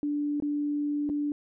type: tone with dropouts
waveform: sine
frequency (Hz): 292.5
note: D4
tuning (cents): -7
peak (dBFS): -26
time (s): 0.03-1.32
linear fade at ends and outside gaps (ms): 1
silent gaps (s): 0.401-0.423 / 1.092-1.098
effects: none